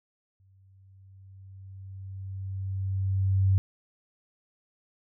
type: tone with exponential growth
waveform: sine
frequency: 96.1 Hz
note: G2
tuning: 34 cents flat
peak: -18 dBFS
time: 0.4-3.58 s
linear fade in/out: 0 ms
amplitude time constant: 690 ms
effects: none